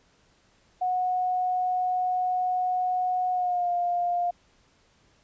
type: tone with pitch glide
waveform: sine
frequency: 732 to 703.8 Hz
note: F#5 to F5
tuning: -19 to +13 cents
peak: -23 dBFS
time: 0.81-4.31 s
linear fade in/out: 10 ms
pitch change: -68 cents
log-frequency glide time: 3.32-3.7 s
effects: pink hiss -63 dBFS RMS until 5.23 s + resampled to 16000 Hz